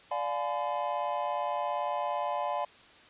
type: chord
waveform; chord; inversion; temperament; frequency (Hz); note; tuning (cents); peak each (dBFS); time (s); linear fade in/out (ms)
triangle; D diminished seventh; none; just; 587.3 / 704.8 / 845.8 / 1014.9; D5 / F5 / Ab5 / Cb6; 0 / +16 / +31 / +47; -33; 0.11-2.65; 5
effects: white hiss -55 dBFS RMS until 3.09 s + resampled to 8000 Hz